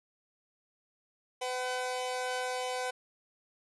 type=tone pair together; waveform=sawtooth; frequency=505.2 / 757 Hz; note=B4 / F#5; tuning=+39 / +39 cents; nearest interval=perfect fifth; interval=700 cents; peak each=-31 / -32 dBFS; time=1.41-2.91 s; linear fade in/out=10 ms; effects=resampled to 24000 Hz